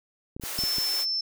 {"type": "clicks", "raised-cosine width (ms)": 3, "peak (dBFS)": -24, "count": 6, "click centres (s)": [0.365, 0.398, 0.437, 0.589, 0.637, 0.784]}
{"type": "high-pass noise", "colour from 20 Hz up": "white", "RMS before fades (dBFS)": -34, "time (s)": [0.41, 1.06], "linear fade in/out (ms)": 50, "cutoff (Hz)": 310, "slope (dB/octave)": 48}
{"type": "tone", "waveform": "sine", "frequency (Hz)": 5310, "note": "E8", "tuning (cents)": 12, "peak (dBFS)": -25, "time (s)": [0.58, 1.21], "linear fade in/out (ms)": 5}
{"effects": []}